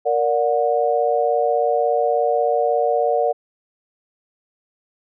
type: chord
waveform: sine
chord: Bb augmented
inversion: none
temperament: just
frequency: 466.2 / 582.7 / 728.4 Hz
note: Bb4 / D5 / F#5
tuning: 0 / -14 / -27 cents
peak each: -20 dBFS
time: 0.05-3.33 s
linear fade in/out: 20 ms
effects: none